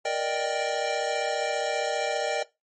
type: chord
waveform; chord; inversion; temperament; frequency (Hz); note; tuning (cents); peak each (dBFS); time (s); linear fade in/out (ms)
square; Eb major seventh; second; equal with one note detuned; 469.7 / 587.3 / 622.3 / 784; Bb4 / D5 / Eb5 / G5; +13 / 0 / 0 / 0; -33 / -31 / -32 / -31; 0.05-2.43; 5
effects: noise-tail reverb RT60 0.2 s tail -18 dB re dry + MP3 32 kbps